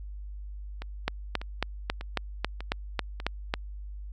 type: two click trains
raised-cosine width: 0.3 ms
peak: -10 / -22 dBFS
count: 10 / 5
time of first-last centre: 1.08-3.539 / 0.82-3.201 s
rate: 3.66 / 1.68 Hz
effects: added 50 Hz sine -37 dBFS peak until 4.12 s